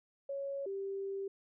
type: tone pair in turn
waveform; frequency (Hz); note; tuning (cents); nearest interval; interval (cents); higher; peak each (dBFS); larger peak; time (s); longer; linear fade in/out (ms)
sine; 554.4 / 392; C#5 / G4; 0 / 0; tritone; 600; first; -36 / -36; neither; 0.29-0.66 / 0.66-1.28; second; 5
effects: none